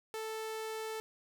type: tone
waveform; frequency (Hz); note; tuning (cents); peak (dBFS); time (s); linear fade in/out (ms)
sawtooth; 440.1; A4; 0; -34; 0.14-1; 0
effects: none